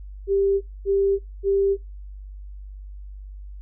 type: tone bursts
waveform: sine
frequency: 394.2 Hz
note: G4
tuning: 10 cents sharp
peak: -17 dBFS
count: 3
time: 0.27-1.77 s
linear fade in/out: 50 ms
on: 340 ms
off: 240 ms
effects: noise-tail reverb RT60 0.2 s tail -21 dB re dry + added 49 Hz sine -35 dBFS peak until 3.61 s